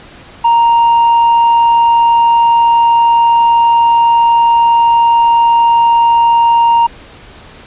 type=tone with tanh clipping; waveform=sine; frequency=932.3 Hz; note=A#5; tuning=in tune; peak=-6 dBFS; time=0.44-6.87 s; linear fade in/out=10 ms; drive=2 dB; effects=pink hiss -36 dBFS RMS until 7.66 s + resampled to 8000 Hz